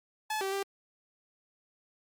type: tone with pitch steps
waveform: sawtooth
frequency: 861 / 387.3 / 393.9 Hz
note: A5 / G4 / G4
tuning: -38 / -21 / +8 cents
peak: -27 dBFS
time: 0.3-0.63 s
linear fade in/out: 5 ms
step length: 110 ms
effects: Opus 48 kbps